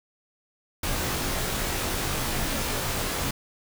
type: noise with comb filter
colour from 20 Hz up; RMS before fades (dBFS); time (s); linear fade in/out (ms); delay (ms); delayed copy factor
pink; -28; 0.83-3.31; 5; 20; -0.95
effects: none